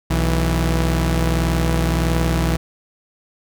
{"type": "tone pair together", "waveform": "sawtooth", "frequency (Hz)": [61.74, 163.92], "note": ["B1", "E3"], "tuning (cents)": [0, -9], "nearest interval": "octave + perfect fourth", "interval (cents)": 1691, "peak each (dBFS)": [-14, -16], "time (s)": [0.1, 2.57], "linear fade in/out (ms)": 10, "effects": []}